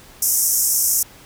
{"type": "band-pass noise", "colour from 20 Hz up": "white", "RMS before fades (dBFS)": -18, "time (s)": [0.22, 1.03], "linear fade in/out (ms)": 5, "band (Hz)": [5400, 15000], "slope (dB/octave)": 96, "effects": ["pink hiss -45 dBFS RMS until 1.25 s"]}